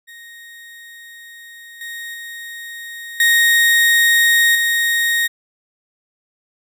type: tone with level steps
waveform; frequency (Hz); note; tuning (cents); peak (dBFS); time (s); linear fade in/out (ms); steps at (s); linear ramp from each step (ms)
35% pulse; 1864.7; A#6; 0; -35 / -26 / -28 / -9 / -13; 0.07-5.28; 20; 1.81 / 2.14 / 3.2 / 4.55; 2
effects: none